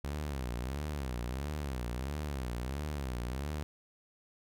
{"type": "tone with vibrato", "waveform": "sawtooth", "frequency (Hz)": 67, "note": "C2", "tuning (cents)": 42, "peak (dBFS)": -31, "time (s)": [0.04, 3.63], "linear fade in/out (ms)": 0, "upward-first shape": "sine", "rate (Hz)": 1.5, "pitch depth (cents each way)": 210, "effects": []}